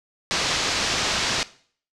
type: low-pass noise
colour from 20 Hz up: white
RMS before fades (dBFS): -24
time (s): 0.31-1.43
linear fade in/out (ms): 0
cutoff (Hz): 6000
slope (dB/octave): 24
effects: noise-tail reverb RT60 0.5 s tail -18 dB re dry + low-pass 10000 Hz 12 dB/octave